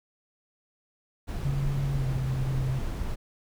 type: noise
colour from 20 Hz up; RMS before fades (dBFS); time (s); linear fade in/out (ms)
brown; -32; 1.27-3.16; 20
type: tone with pitch glide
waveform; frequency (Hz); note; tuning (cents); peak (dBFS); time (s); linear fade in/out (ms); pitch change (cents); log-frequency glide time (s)
sine; 138.59 to 131.65; C#3 to C3; 0 to +11; -26; 1.45-2.79; 5; -89; 1.95-2.04
effects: none